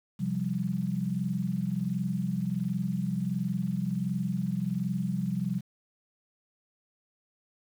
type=chord; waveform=sine; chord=C suspended fourth; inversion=none; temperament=equal; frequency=130.81 / 174.61 / 196 Hz; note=C3 / F3 / G3; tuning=0 / 0 / 0 cents; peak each=-34 / -31 / -31 dBFS; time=0.19-5.61 s; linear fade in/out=20 ms; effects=9-bit